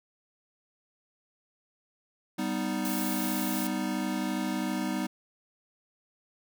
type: chord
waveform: square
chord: G augmented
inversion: none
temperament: equal with one note detuned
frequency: 196 / 248.2 / 311.1 Hz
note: G3 / B3 / D#4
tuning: 0 / +9 / 0 cents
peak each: -34 dBFS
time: 2.38-5.07 s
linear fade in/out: 10 ms
type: noise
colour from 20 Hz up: blue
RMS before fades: -36 dBFS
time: 2.85-3.67 s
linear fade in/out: 0 ms
effects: none